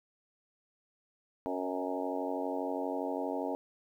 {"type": "harmonic tone with a mistuned harmonic", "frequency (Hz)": 92.4, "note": "F#2", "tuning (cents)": -2, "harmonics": [3, 4, 5, 6, 7, 8, 9, 10], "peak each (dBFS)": [-37, -42, -39, -42, -39, -46, -41, -45], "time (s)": [1.46, 3.55], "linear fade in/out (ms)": 0, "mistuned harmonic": 7, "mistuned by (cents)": -19, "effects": ["11-bit"]}